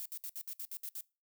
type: noise bursts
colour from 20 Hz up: violet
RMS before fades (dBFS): -42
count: 9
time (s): 0-1.008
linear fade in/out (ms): 0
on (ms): 56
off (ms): 63
effects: noise-tail reverb RT60 0.3 s tail -23 dB re dry